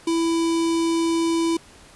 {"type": "tone with notch filter", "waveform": "square", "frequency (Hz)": 331.4, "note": "E4", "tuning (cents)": 9, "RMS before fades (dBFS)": -21, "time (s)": [0.07, 1.57], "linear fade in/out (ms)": 5, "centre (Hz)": 1600, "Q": 1.5, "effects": ["pink hiss -48 dBFS RMS until 1.95 s", "resampled to 24000 Hz"]}